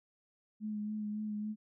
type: tone with vibrato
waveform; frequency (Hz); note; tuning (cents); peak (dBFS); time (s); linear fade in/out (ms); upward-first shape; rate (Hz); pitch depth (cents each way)
sine; 211.7; G#3; +33; -35; 0.6-1.56; 50; sine; 3.6; 22
effects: none